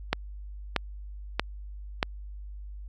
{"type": "click train", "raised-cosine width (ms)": 0.3, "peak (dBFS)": -7, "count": 4, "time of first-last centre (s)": [0.13, 2.029], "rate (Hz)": 1.58, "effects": ["added 50 Hz sine -38 dBFS peak until 2.88 s", "AAC 48 kbps"]}